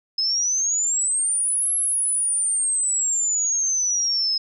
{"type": "exponential two-way sweep", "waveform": "sine", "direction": "up then down", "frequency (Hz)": [5110, 11175, 5110], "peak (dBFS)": -19, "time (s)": [0.18, 4.38], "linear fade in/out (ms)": 5, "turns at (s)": 1.73, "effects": []}